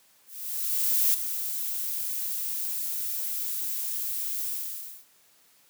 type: noise with ADSR envelope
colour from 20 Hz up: violet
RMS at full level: -22 dBFS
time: 0.26-5.06 s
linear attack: 880 ms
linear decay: 6 ms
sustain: -9 dB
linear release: 570 ms
effects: white hiss -61 dBFS RMS until 5.69 s + high-pass 100 Hz 12 dB/octave